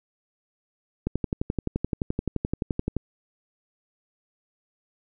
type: click train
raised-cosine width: 3 ms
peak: -12 dBFS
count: 23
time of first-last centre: 1.07-2.967 s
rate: 11.6 Hz
effects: none